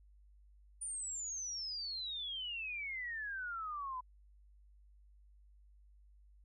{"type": "exponential sweep", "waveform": "sine", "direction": "down", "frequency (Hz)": [9397, 991], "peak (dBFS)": -39, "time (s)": [0.81, 4.01], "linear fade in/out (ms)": 10, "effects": ["added 50 Hz sine -60 dBFS peak until 6.44 s"]}